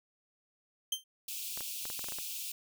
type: tone with exponential decay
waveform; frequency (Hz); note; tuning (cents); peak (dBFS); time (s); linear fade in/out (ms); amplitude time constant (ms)
sawtooth; 3136; G7; 0; -24; 0.92-1.04; 5; 25
type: high-pass noise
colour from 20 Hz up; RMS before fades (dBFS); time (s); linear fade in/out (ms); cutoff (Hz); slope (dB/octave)
white; -40; 1.28-2.52; 5; 2400; 96
type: clicks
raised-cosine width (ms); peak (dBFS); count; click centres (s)
0.5; -29; 9; 1.575 / 1.607 / 1.854 / 1.901 / 1.993 / 2.043 / 2.086 / 2.122 / 2.186
effects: none